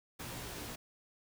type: noise with comb filter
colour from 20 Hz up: pink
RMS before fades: -44 dBFS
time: 0.19-0.76 s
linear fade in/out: 10 ms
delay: 17 ms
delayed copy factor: +0.8
effects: none